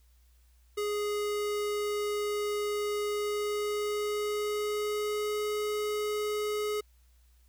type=tone with pitch glide; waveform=square; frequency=415.3 to 420.6 Hz; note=G#4 to G#4; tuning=0 to +22 cents; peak=-30 dBFS; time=0.77-6.81 s; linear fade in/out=10 ms; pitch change=+22 cents; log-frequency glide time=3.07-5.42 s; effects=added 60 Hz sine -59 dBFS peak until 7.48 s + white hiss -71 dBFS RMS until 7.48 s